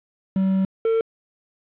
triangle tone pair in turn, 191.1 / 451 Hz, G3 / A4, -44 / +43 cents, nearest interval octave + minor third, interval 1487 cents, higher second, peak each -15 / -15 dBFS, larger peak neither, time 0.36-0.65 / 0.85-1.01 s, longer first, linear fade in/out 2 ms, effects resampled to 8000 Hz + 8-bit

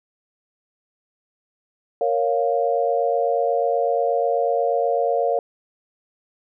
sine chord, Bb minor, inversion none, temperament equal with one note detuned, 466.2 / 554.4 / 700.9 Hz, Bb4 / Db5 / F5, 0 / 0 / +6 cents, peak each -22 dBFS, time 2.01-5.39 s, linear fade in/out 2 ms, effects none

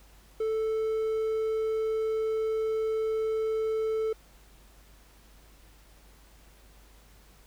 triangle tone, 440 Hz, A4, in tune, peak -24 dBFS, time 0.4-4.13 s, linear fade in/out 5 ms, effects added 50 Hz sine -55 dBFS peak until 7.46 s + pink hiss -59 dBFS RMS until 7.46 s

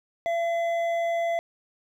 sine tone with hard clipping, 677 Hz, E5, 46 cents sharp, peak -25 dBFS, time 0.26-1.39 s, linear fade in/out 0 ms, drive 7 dB, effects none

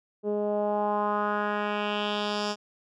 10% pulse tone with low-pass filter sweep, 207.7 Hz, G#3, in tune, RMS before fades -28 dBFS, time 0.23-2.56 s, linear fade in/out 50 ms, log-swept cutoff 430 to 5700 Hz, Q 2.6, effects none

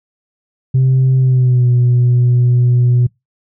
sine tone with pitch glide, 130.81 to 122.76 Hz, C3 to B2, 0 to -10 cents, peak -6 dBFS, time 0.74-3.07 s, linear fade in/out 10 ms, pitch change -110 cents, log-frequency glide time 1.18-1.68 s, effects noise-tail reverb RT60 0.2 s tail -25 dB re dry + tanh soft clip ceiling -6 dBFS

